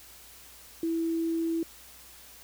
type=tone; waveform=sine; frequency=329.6 Hz; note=E4; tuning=in tune; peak=-26 dBFS; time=0.83-1.63 s; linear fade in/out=2 ms; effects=added 60 Hz sine -61 dBFS peak until 2.43 s + white hiss -51 dBFS RMS until 2.43 s